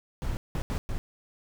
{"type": "noise bursts at uneven times", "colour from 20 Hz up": "brown", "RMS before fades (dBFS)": -30, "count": 4, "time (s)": [[0.22, 0.37], [0.55, 0.62], [0.7, 0.78], [0.89, 0.98]], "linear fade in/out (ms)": 0, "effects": []}